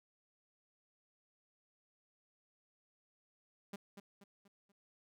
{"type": "tone with echo", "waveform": "sawtooth", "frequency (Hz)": 200, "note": "G3", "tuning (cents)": 35, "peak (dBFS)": -39, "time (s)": [3.73, 3.76], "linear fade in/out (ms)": 5, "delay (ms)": 240, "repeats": 4, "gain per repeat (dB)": -7, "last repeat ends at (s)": 4.72, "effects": []}